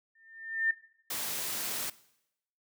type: tone with exponential growth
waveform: sine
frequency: 1803 Hz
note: A6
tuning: 42 cents sharp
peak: -23 dBFS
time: 0.15-0.71 s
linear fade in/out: 5 ms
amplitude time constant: 120 ms
type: high-pass noise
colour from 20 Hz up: white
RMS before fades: -35 dBFS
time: 1.1-1.9 s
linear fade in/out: 5 ms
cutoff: 110 Hz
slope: 12 dB/octave
effects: noise-tail reverb RT60 0.8 s tail -19 dB re dry